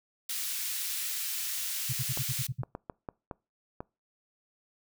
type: high-pass noise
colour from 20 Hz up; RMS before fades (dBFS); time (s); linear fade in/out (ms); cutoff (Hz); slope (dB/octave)
white; -34; 0.29-2.47; 5; 2200; 12
type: tone bursts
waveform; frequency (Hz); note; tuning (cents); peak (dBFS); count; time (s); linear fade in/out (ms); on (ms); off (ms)
sine; 128.5; C3; -31; -29; 8; 1.89-2.624; 10; 41; 58
type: clicks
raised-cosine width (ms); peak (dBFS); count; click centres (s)
1; -23; 7; 2.174 / 2.634 / 2.751 / 2.898 / 3.088 / 3.312 / 3.805
effects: noise-tail reverb RT60 0.3 s tail -25 dB re dry